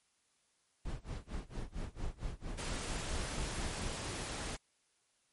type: noise with tremolo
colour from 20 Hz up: brown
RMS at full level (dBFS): -38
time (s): 0.85-3.99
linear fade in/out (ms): 5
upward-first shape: sine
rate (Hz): 4.4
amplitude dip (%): 95
type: noise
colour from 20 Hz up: pink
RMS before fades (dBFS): -41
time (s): 2.57-4.57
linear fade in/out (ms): 20
effects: white hiss -75 dBFS RMS until 5.32 s + MP3 48 kbps